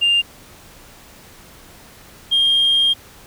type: tone pair in turn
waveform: sine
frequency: 2800 / 3218 Hz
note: F7 / G7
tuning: +4 / +45 cents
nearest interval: major second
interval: 241 cents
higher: second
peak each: -11 dBFS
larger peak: neither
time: 0.01-0.22 / 2.31-2.94 s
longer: second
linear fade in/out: 20 ms
effects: tanh soft clip ceiling -9 dBFS + pink hiss -44 dBFS RMS until 3.26 s